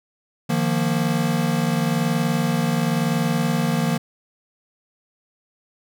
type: chord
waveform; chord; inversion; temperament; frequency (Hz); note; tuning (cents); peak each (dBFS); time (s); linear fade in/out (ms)
square; Eb suspended second; none; equal with one note detuned; 153.69 / 174.61 / 233.1; Eb3 / F3 / Bb3; -21 / 0 / 0; -24; 0.49-3.98; 10
effects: none